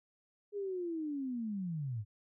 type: linear sweep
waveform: sine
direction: down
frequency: 415.9 to 97.8 Hz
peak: -35 dBFS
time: 0.52-2.05 s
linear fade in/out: 50 ms
effects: none